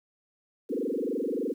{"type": "tone with frequency modulation", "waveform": "sine", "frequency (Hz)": 370, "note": "F#4", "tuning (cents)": 0, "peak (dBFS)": -27, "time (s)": [0.69, 1.54], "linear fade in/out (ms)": 20, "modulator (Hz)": 23.3, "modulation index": 5.3, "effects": ["10-bit"]}